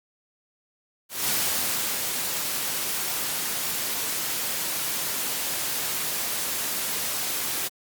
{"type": "noise with ADSR envelope", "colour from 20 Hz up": "white", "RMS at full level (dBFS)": -24, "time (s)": [1.09, 7.69], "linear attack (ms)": 190, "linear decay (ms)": 720, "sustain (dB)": -4, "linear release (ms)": 23, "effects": ["high-pass 100 Hz 12 dB/octave", "Opus 48 kbps"]}